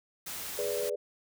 white noise, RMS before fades -39 dBFS, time 0.26-0.9 s, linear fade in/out 10 ms
sine chord, G# diminished, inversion none, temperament equal, 415.3 / 493.9 / 587.3 Hz, G#4 / B4 / D5, 0 / 0 / 0 cents, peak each -34 / -34 / -35 dBFS, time 0.58-0.96 s, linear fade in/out 10 ms
effects none

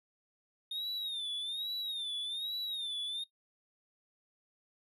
triangle tone with vibrato, 3673 Hz, A#7, 26 cents flat, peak -34 dBFS, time 0.71-3.24 s, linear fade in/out 5 ms, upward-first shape sine, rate 1.2 Hz, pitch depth 120 cents each way, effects noise-tail reverb RT60 0.1 s tail -18 dB re dry

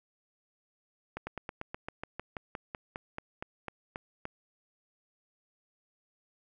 slowing click train, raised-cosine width 0.5 ms, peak -22 dBFS, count 18, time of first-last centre 1.17-4.254 s, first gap 100 ms, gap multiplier 1.07, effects none

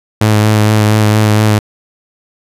sawtooth tone with vibrato, 107 Hz, A2, 48 cents flat, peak -3 dBFS, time 0.21-1.59 s, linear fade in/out 5 ms, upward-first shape sine, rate 4.3 Hz, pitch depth 20 cents each way, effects resampled to 32000 Hz

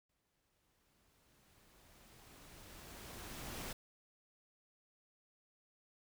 pink noise with exponential growth, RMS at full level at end -44 dBFS, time 0.09-3.73 s, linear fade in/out 5 ms, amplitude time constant 790 ms, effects none

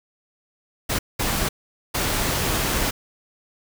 pink noise bursts at uneven times, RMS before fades -23 dBFS, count 3, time 0.89-0.99 / 1.19-1.49 / 1.94-2.91 s, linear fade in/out 10 ms, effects none

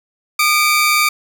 sawtooth tone pair together, 1219.4 / 2300 Hz, D#6 / D7, -35 / -37 cents, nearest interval major seventh, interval 1098 cents, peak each -11 dBFS, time 0.39-1.09 s, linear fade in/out 5 ms, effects none

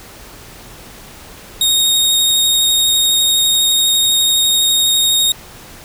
sawtooth tone with vibrato, 3729 Hz, A#7, in tune, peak -8 dBFS, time 1.61-5.32 s, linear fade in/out 2 ms, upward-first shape triangle, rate 12 Hz, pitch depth 17 cents each way, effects pink hiss -37 dBFS RMS until 5.84 s

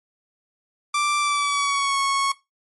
sawtooth tone with pitch glide, 1174.7 to 1102.4 Hz, D6 to C#6, 0 to -10 cents, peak -16 dBFS, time 0.94-2.32 s, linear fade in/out 5 ms, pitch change -110 cents, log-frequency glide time 1.19-1.98 s, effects noise-tail reverb RT60 0.2 s tail -18 dB re dry + MP3 48 kbps

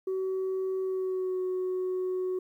sine tone with pitch glide, 378.2 to 369.3 Hz, F#4 to F#4, +38 to -3 cents, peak -26 dBFS, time 0.07-2.39 s, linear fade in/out 5 ms, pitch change -41 cents, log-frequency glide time 0.81-1.41 s, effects tanh soft clip ceiling -26 dBFS + 11-bit

